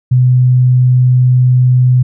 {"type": "tone", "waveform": "sine", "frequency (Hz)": 126.2, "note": "B2", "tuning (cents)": 38, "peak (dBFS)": -5, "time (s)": [0.11, 2.03], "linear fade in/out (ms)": 10, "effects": []}